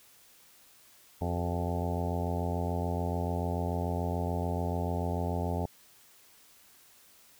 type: harmonic tone with a mistuned harmonic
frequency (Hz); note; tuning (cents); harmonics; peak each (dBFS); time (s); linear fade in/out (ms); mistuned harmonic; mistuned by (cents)
86.9; F2; -8; 1 / 2 / 3 / 4 / 5 / 6 / 7 / 8 / 9 / 10; -32 / -36 / -39 / -43 / -40 / -44 / -41 / -41 / -41 / -43; 1.21-5.66; 5; 4; +66
effects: white hiss -59 dBFS RMS until 7.39 s